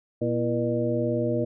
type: harmonic tone with a mistuned harmonic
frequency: 120 Hz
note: B2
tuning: 49 cents flat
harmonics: 1 / 2 / 3 / 4 / 5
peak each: -29 / -29 / -29 / -29 / -29 dBFS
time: 0.21-1.45 s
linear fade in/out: 10 ms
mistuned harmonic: 3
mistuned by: -110 cents
effects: none